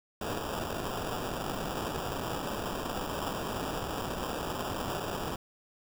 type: noise with sample-and-hold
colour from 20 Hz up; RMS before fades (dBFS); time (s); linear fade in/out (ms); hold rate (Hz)
blue; -35; 0.21-5.36; 5; 2100
effects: none